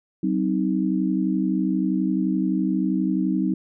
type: tone cluster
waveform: sine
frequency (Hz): 189.8 / 260.9 / 312.9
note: F#3 / C4 / D#4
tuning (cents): +44 / -5 / +10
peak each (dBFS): -23 / -25 / -24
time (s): 0.23-3.54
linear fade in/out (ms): 5
effects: none